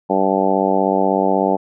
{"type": "harmonic tone", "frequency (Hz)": 96.3, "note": "G2", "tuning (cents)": -30, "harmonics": [2, 3, 4, 5, 6, 7, 8, 9], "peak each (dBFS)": [-22, -22, -22, -22, -22, -22, -22, -22], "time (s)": [0.09, 1.57], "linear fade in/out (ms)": 20, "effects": []}